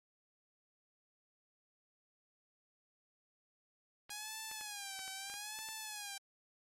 clicks, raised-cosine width 0.3 ms, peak -36 dBFS, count 9, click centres 4.095 / 4.514 / 4.611 / 4.992 / 5.079 / 5.299 / 5.34 / 5.589 / 5.688 s
5% pulse tone with vibrato, 821 Hz, G#5, 20 cents flat, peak -31 dBFS, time 4.1-6.18 s, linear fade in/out 5 ms, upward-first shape sine, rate 0.78 Hz, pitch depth 120 cents each way
effects MP3 64 kbps

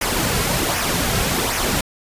pink noise with flanger, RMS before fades -20 dBFS, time 0.01-1.81 s, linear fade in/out 5 ms, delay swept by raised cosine 0.24 to 3.44 ms, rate 1.3 Hz, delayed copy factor -0.5, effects resampled to 32000 Hz

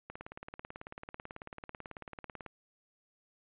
click train, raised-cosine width 0.5 ms, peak -28 dBFS, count 44, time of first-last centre 0.1-2.463 s, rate 18.2 Hz, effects resampled to 8000 Hz

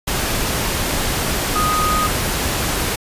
sine tone in noise, 1244.5 Hz, D#6, in tune, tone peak -17 dBFS, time 1.55-2.07 s, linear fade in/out 10 ms, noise pink, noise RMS -20 dBFS, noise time 0.07-2.96 s, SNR 0 dB, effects resampled to 32000 Hz

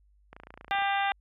click train, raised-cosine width 0.5 ms, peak -30 dBFS, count 15, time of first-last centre 0.33-0.821 s, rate 28.5 Hz
harmonic tone, 397 Hz, G4, 22 cents sharp, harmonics 2 / 3 / 4 / 5 / 6 / 7 / 8 / 9, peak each -27 / -36 / -33 / -35 / -39 / -38 / -45 / -40 dBFS, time 0.71-1.12 s, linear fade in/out 0 ms
effects added 50 Hz sine -60 dBFS peak until 1.2 s

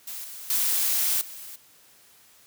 blue noise with level steps, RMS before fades -36 / -40 / -24 / -41 dBFS, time 0.07-1.56 s, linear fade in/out 5 ms, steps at 0.24 / 0.5 / 1.21 s, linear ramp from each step 2 ms, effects white hiss -56 dBFS RMS until 2.46 s + high-pass 60 Hz 12 dB/octave

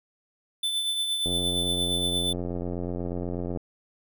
square tone with tremolo, 3520 Hz, A7, in tune, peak -24 dBFS, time 0.63-2.33 s, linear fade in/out 5 ms, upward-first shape triangle, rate 8.6 Hz, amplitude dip 45%
click train, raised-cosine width 2 ms, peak -19 dBFS, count 205, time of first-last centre 1.26-3.573 s, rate 88.2 Hz
effects none

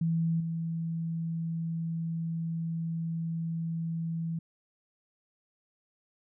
sine tone with level steps, 164.81 Hz, E3, in tune, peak -25 / -30 dBFS, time 0.01-4.39 s, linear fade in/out 5 ms, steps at 0.4 s, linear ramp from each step 5 ms, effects none

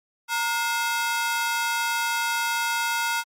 sawtooth ring-modulated tone, 1179 Hz, D6, 6 cents sharp, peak -16 dBFS, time 0.28-3.24 s, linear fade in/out 50 ms, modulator 253 Hz, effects MP3 64 kbps

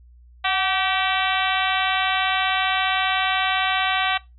harmonic tone with a mistuned harmonic, 384.5 Hz, G4, 33 cents flat, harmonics 2 / 3 / 4 / 5 / 6 / 7 / 8 / 9 / 10, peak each -24 / -26 / -27 / -28 / -29 / -29 / -30 / -31 / -31 dBFS, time 0.44-4.18 s, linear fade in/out 10 ms, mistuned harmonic 2, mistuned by -49 cents, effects noise-tail reverb RT60 0.2 s tail -20 dB re dry + added 60 Hz sine -46 dBFS peak until 4.38 s

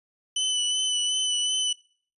sawtooth tone with vibrato, 3000 Hz, F#7, 23 cents sharp, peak -20 dBFS, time 0.36-1.73 s, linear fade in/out 5 ms, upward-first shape sine, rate 2.7 Hz, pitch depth 24 cents each way, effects noise-tail reverb RT60 0.5 s tail -24 dB re dry + resampled to 24000 Hz

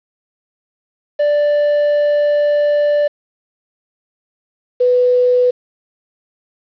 triangle / sine tone pair in turn, 587.3 / 496.1 Hz, D5 / B4, 0 / +8 cents, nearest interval minor third, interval 292 cents, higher first, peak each -9 dBFS, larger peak neither, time 1.19-3.08 / 4.8-5.51 s, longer first, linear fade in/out 10 ms, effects resampled to 11025 Hz + 7-bit

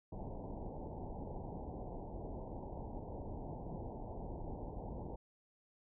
pink low-pass noise, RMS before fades -45 dBFS, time 0.12-5.16 s, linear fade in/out 5 ms, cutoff 930 Hz, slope 96 dB/octave, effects none

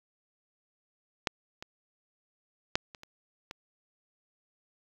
clicks, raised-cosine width 0.2 ms, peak -9 / -23 / -7 / -28 / -29 / -22 dBFS, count 6, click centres 1.272 / 1.625 / 2.755 / 2.948 / 3.034 / 3.511 s, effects low-pass 6000 Hz 12 dB/octave + 8-bit

